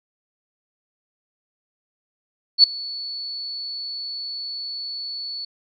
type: tone with ADSR envelope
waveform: sine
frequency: 4435 Hz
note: C#8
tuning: in tune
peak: -5 dBFS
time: 2.58-5.45 s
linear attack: 57 ms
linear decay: 5 ms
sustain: -23 dB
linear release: 5 ms
effects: none